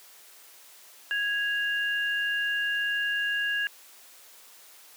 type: tone pair together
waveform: sine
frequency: 1657 / 2799 Hz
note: G#6 / F7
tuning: -4 / +3 cents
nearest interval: major sixth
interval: 907 cents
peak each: -26 / -32 dBFS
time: 1.11-3.67 s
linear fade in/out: 0 ms
effects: white hiss -52 dBFS RMS until 4.96 s + high-pass 400 Hz 12 dB/octave